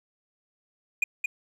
triangle tone with echo, 2448 Hz, D#7, 29 cents flat, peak -18 dBFS, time 1.02-1.04 s, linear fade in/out 5 ms, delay 220 ms, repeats 1, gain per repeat -4 dB, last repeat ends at 1.26 s, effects none

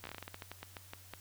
slowing click train, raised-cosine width 0.3 ms, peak -27 dBFS, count 16, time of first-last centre 0.04-1.137 s, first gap 14 ms, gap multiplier 1.21, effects added 93 Hz sine -57 dBFS peak until 1.2 s + white hiss -58 dBFS RMS until 1.2 s

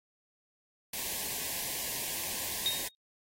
white band-stop noise, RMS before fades -36 dBFS, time 0.93-2.88 s, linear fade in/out 5 ms, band 1100 to 1600 Hz, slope 96 dB/octave
sine tone with exponential decay, 3727 Hz, A#7, 1 cent flat, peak -25 dBFS, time 2.66-2.95 s, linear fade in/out 0 ms, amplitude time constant 63 ms
effects AAC 48 kbps

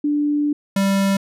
sine / square tone pair in turn, 293.7 / 196.02 Hz, D4 / G3, 0 / 0 cents, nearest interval perfect fifth, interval 700 cents, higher first, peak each -16 / -16 dBFS, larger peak neither, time 0.04-0.53 / 0.76-1.17 s, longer first, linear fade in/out 5 ms, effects resampled to 32000 Hz

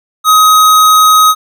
square tone, 1262 Hz, D#6, 24 cents sharp, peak -4 dBFS, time 0.24-1.35 s, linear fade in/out 50 ms, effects none

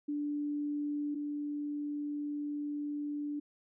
sine tone pair in turn, 292.8 / 292.8 Hz, D4 / D4, -5 / -5 cents, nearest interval unison, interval 0 cents, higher neither, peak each -32 / -34 dBFS, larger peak first, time 0.08-1.15 / 1.15-3.4 s, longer second, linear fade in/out 10 ms, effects none

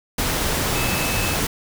sine tone in noise, 2600 Hz, E7, 24 cents flat, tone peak -28 dBFS, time 0.75-1.36 s, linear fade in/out 5 ms, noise pink, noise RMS -22 dBFS, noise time 0.18-1.47 s, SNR -9 dB, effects none

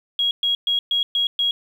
sine tone bursts, 3300 Hz, G#7, 12 cents flat, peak -17 dBFS, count 6, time 0.19-1.51 s, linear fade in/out 2 ms, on 120 ms, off 120 ms, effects 8-bit

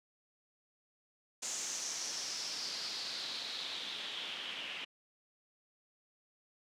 white noise with low-pass filter sweep, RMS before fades -41 dBFS, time 1.42-4.85 s, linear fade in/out 10 ms, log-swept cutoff 6900 to 2800 Hz, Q 4.5, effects high-pass 200 Hz 12 dB/octave

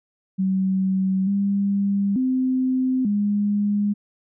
sine tone with pitch steps, 189.9 / 199.4 / 258 / 205.2 Hz, F#3 / G3 / C4 / G#3, +45 / +30 / -24 / -21 cents, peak -18 dBFS, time 0.38-3.94 s, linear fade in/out 20 ms, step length 890 ms, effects none

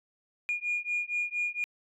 sine beating tone pair, 2429 / 2433.3 Hz, D#7 / D#7, -42 / -39 cents, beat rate 4.3 Hz, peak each -31 dBFS, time 0.49-1.64 s, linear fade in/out 0 ms, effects tanh soft clip ceiling -23 dBFS

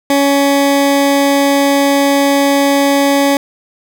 20% pulse tone, 280 Hz, C#4, 18 cents sharp, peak -4 dBFS, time 0.1-3.37 s, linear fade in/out 2 ms, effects none

